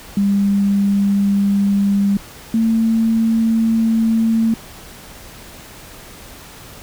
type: tone pair in turn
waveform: sine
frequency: 200 / 225.2 Hz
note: G3 / A3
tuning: +35 / +40 cents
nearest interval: major second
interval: 205 cents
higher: second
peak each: -12 / -12 dBFS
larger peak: neither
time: 0.17-2.17 / 2.54-4.54 s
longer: neither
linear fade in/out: 2 ms
effects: pink hiss -38 dBFS RMS until 6.82 s